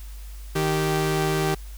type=tone pair together; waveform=sawtooth; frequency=155.22 / 389.9 Hz; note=D#3 / G4; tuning=-4 / -9 cents; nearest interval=octave + major third; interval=1595 cents; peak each=-20 / -20 dBFS; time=0.55-1.55 s; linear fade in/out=10 ms; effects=added 50 Hz sine -35 dBFS peak until 1.77 s + white hiss -50 dBFS RMS until 1.77 s